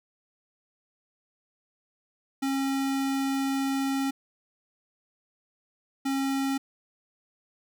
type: tone pair in turn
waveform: square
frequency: 271.5 / 271.5 Hz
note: C#4 / C#4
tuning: -36 / -36 cents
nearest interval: unison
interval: 0 cents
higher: neither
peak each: -26 dBFS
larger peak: neither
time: 2.42-4.11 / 6.05-6.58 s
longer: first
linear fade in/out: 10 ms
effects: none